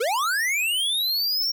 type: linear sweep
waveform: square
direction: up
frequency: 414.2 to 5588 Hz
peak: -22 dBFS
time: 0-1.52 s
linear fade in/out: 10 ms
effects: none